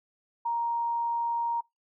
sine tone, 936 Hz, A#5, 7 cents sharp, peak -26 dBFS, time 0.45-1.61 s, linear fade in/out 10 ms, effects noise-tail reverb RT60 0.2 s tail -26 dB re dry

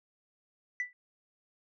sine tone with exponential decay, 1979 Hz, B6, 3 cents sharp, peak -25 dBFS, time 0.8-0.93 s, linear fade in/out 1 ms, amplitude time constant 28 ms, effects tanh soft clip ceiling -27 dBFS

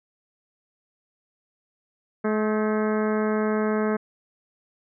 harmonic tone with a mistuned harmonic, 214.3 Hz, A3, 45 cents flat, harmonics 1 / 2 / 3 / 4 / 5 / 6 / 7 / 8 / 9 / 10, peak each -24 / -25 / -31 / -37 / -36 / -35 / -37 / -41 / -44 / -44 dBFS, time 2.24-3.97 s, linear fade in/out 10 ms, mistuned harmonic 7, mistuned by +58 cents, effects none

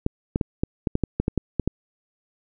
clicks, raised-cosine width 3 ms, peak -8 dBFS, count 12, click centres 0.064 / 0.359 / 0.412 / 0.635 / 0.872 / 0.954 / 1.037 / 1.2 / 1.281 / 1.377 / 1.597 / 1.676 s, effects none

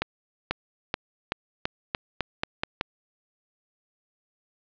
accelerating click train, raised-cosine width 0.3 ms, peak -9 dBFS, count 10, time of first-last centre 0.02-2.811 s, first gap 490 ms, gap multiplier 0.88, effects resampled to 11025 Hz + 7-bit

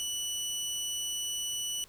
20% pulse tone, 2960 Hz, F#7, in tune, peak -27 dBFS, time 0-1.84 s, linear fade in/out 0 ms, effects pink hiss -58 dBFS RMS until 1.88 s

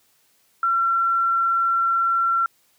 sine tone, 1359 Hz, F6, 48 cents flat, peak -17 dBFS, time 0.63-2.46 s, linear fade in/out 2 ms, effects white hiss -62 dBFS RMS until 2.78 s + high-pass 60 Hz 12 dB/octave

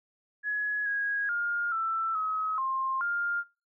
sine tone with pitch steps, 1685 / 1649 / 1414 / 1331 / 1276 / 1059 / 1404 Hz, G#6 / G#6 / F6 / E6 / D#6 / C6 / F6, +25 / -13 / +21 / +16 / +43 / +21 / +9 cents, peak -27 dBFS, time 0.43-3.44 s, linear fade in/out 50 ms, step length 430 ms, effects noise-tail reverb RT60 0.3 s tail -22 dB re dry

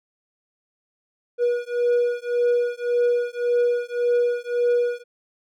triangle beating tone pair, 481.9 / 483.7 Hz, B4 / B4, -43 / -36 cents, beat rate 1.8 Hz, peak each -20 dBFS, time 1.38-5.04 s, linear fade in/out 50 ms, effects none

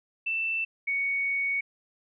sine tone pair in turn, 2665 / 2229 Hz, E7 / C#7, +18 / +9 cents, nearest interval minor third, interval 309 cents, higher first, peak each -26 / -25 dBFS, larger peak second, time 0.26-0.65 / 0.87-1.61 s, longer second, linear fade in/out 10 ms, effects none

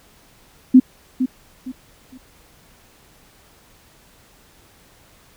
sine tone with echo, 256.6 Hz, C4, 34 cents flat, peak -4 dBFS, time 0.74-0.8 s, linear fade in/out 10 ms, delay 460 ms, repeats 3, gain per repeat -11 dB, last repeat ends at 2.18 s, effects pink hiss -52 dBFS RMS until 5.36 s

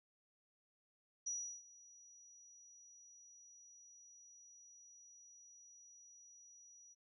sine tone with ADSR envelope, 5830 Hz, F#8, 26 cents flat, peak -38 dBFS, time 1.26-6.95 s, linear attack 11 ms, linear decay 350 ms, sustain -21 dB, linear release 28 ms, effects none

